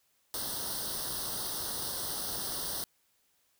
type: noise with comb filter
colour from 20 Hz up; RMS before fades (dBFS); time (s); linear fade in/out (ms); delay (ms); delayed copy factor
white; -36; 0.34-2.84; 0; 0.21; +0.95
effects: white hiss -72 dBFS RMS until 3.59 s